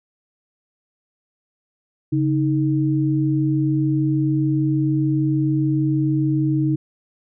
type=tone pair together; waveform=sine; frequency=139.2 / 312.5 Hz; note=C#3 / D#4; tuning=+8 / +8 cents; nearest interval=octave + major second; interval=1400 cents; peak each=-19 dBFS; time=2.12-6.76 s; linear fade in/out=10 ms; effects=none